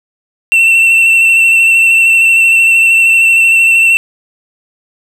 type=tone with vibrato; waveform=triangle; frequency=2695 Hz; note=E7; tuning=38 cents sharp; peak=-3 dBFS; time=0.52-3.97 s; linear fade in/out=0 ms; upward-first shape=square; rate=13 Hz; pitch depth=17 cents each way; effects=none